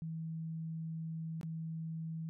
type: tone with dropouts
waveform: sine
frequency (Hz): 161.8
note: E3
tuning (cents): -32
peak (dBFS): -38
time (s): 0.02-2.29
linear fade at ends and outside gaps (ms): 0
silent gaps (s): 1.412-1.431
effects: none